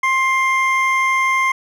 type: tone pair together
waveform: triangle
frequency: 1058 / 2104 Hz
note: C6 / C7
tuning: +19 / +9 cents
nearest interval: octave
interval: 1190 cents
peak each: -15 / -15 dBFS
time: 0.03-1.52 s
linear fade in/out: 5 ms
effects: none